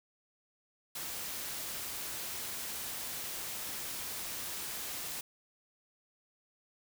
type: noise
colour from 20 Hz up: white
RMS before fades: -40 dBFS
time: 0.95-5.21 s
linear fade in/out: 5 ms
effects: none